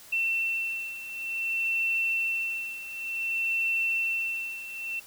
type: beating tone pair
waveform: sine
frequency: 2693 / 2693.55 Hz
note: E7 / E7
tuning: +36 / +37 cents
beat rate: 0.55 Hz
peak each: -32 / -28 dBFS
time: 0.12-5 s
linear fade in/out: 10 ms
effects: white hiss -50 dBFS RMS until 5.06 s